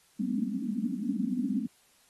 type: band-pass noise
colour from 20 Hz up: white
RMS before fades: -31 dBFS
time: 0.19-1.67 s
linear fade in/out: 10 ms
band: 190 to 280 Hz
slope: 96 dB/octave
effects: white hiss -64 dBFS RMS until 2.09 s + AAC 32 kbps